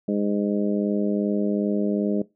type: harmonic tone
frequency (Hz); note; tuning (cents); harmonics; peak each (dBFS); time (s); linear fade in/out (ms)
102.6; G#2; -21; 2 / 3 / 4 / 5 / 6; -23 / -28 / -29 / -33 / -32; 0.08-2.22; 5
effects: noise-tail reverb RT60 0.2 s tail -19 dB re dry